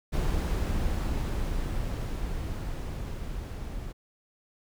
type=noise with level ramp; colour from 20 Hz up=brown; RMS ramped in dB=-26 to -37 dBFS; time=0.12-3.93 s; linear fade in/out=20 ms; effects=none